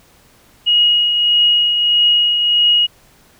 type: tone with tremolo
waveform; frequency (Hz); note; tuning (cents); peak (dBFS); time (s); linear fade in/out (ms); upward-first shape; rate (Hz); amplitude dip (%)
sine; 2888; F#7; -43; -8; 0.66-2.87; 20; triangle; 1.6; 45
effects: pink hiss -50 dBFS RMS until 3.39 s